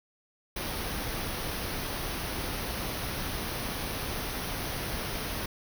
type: band-stop noise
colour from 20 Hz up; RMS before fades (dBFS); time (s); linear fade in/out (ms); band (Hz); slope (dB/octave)
pink; -34; 0.56-5.46; 5; 6200 to 9000; 96
effects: none